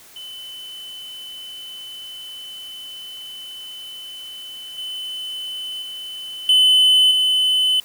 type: tone with level steps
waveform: triangle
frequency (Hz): 3026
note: F#7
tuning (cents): +38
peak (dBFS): -31 / -25 / -28 / -9 / -13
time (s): 0.16-7.8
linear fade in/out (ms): 2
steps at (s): 4.78 / 5.82 / 6.49 / 7.11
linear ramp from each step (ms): 2
effects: white hiss -46 dBFS RMS until 7.84 s